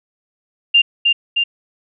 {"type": "tone with echo", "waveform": "sine", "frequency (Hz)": 2794, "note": "F7", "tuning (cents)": 0, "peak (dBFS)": -7, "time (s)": [0.74, 0.82], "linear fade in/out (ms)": 10, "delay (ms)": 310, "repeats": 2, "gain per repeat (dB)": -3, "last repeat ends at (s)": 1.44, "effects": []}